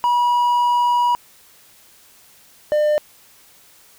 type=tone pair in turn; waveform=triangle; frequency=968 / 600.7 Hz; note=B5 / D5; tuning=-35 / +39 cents; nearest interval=minor sixth; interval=826 cents; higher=first; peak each=-12 dBFS; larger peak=neither; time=0.04-1.15 / 2.72-2.98 s; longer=first; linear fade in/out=0 ms; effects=white hiss -50 dBFS RMS until 3.98 s